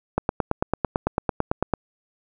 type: click train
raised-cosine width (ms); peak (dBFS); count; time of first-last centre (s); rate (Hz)
1; -6; 15; 0.18-1.737; 8.99
effects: none